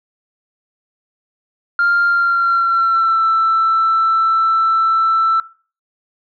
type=tone with pitch glide; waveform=sine; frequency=1396.9 to 1329.2 Hz; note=F6 to E6; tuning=0 to +14 cents; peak=-10 dBFS; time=1.79-5.4 s; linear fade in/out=2 ms; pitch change=-86 cents; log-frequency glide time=2.06-3.25 s; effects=noise-tail reverb RT60 0.4 s tail -19 dB re dry + tanh soft clip ceiling -8 dBFS